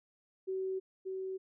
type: tone pair in turn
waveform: sine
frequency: 379 / 379 Hz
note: F#4 / F#4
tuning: +42 / +42 cents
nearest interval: unison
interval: 0 cents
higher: neither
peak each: -33 / -36 dBFS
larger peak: first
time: 0.47-0.8 / 1.05-1.38 s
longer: neither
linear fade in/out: 20 ms
effects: none